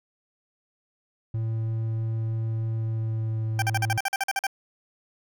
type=tone with pitch glide; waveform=triangle; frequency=112.1 to 110.62 Hz; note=A2 to A2; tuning=+33 to +10 cents; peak=-23 dBFS; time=1.34-3.98 s; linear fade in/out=5 ms; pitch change=-23 cents; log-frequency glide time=2.73-3.45 s
type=tone bursts; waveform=20% pulse; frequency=784 Hz; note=G5; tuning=in tune; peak=-18 dBFS; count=12; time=3.59-4.468 s; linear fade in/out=2 ms; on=31 ms; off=46 ms
effects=none